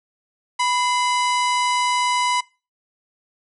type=harmonic tone with a mistuned harmonic; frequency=987.8 Hz; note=B5; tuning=in tune; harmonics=1 / 2 / 3 / 4 / 5 / 6 / 7 / 8 / 9 / 10; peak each=-19 / -25 / -29 / -31 / -33 / -35 / -36 / -37 / -38 / -39 dBFS; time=0.59-2.41 s; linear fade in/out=10 ms; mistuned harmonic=2; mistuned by=+79 cents; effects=noise-tail reverb RT60 0.3 s tail -22 dB re dry